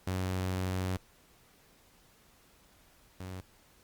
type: tone pair in turn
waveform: sawtooth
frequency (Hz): 92.9 / 92.9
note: F#2 / F#2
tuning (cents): +7 / +7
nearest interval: unison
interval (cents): 0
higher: neither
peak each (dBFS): -27 / -36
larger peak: first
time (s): 0.07-0.97 / 3.2-3.41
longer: first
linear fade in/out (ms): 5
effects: pink hiss -63 dBFS RMS until 3.83 s + Opus 48 kbps